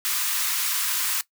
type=high-pass noise; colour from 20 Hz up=white; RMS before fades=-25 dBFS; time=0.05-1.21 s; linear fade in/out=0 ms; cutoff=970 Hz; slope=48 dB/octave; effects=noise-tail reverb RT60 0.1 s tail -18 dB re dry